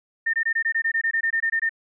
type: tone bursts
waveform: sine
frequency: 1815 Hz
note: A#6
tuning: 47 cents flat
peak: -19 dBFS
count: 15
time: 0.26-1.694 s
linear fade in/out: 10 ms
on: 76 ms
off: 21 ms
effects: none